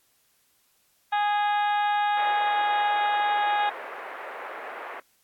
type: harmonic tone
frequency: 413.7 Hz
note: G#4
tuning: 7 cents flat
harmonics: 2 / 3 / 4 / 5 / 6 / 7 / 8 / 9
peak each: -22 / -34 / -31 / -40 / -40 / -44 / -42 / -41 dBFS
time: 1.12-3.7 s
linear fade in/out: 10 ms
type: band-pass noise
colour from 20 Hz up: pink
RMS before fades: -38 dBFS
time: 2.17-5 s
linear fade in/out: 2 ms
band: 510 to 2000 Hz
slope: 24 dB/octave
effects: white hiss -66 dBFS RMS until 5.23 s + AAC 64 kbps